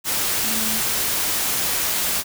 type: tone in noise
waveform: sine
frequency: 220 Hz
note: A3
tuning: in tune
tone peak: -30 dBFS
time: 0.43-0.82 s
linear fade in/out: 50 ms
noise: white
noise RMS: -22 dBFS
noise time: 0.04-2.24 s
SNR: -11 dB
effects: none